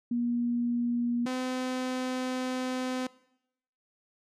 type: tone pair in turn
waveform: sine / sawtooth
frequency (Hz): 239.2 / 255.6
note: A#3 / C4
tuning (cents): +45 / -40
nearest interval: minor second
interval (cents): 115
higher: second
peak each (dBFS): -26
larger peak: neither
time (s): 0.11-1.26 / 1.26-3.07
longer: second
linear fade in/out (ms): 5
effects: noise-tail reverb RT60 0.8 s tail -21 dB re dry + low-pass 8000 Hz 12 dB/octave